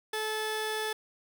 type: tone pair together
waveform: 25% pulse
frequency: 433.2 / 1732.8 Hz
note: A4 / A6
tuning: -27 / -27 cents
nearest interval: 2 octaves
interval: 2400 cents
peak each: -29 / -31 dBFS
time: 0.13-0.93 s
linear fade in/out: 5 ms
effects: none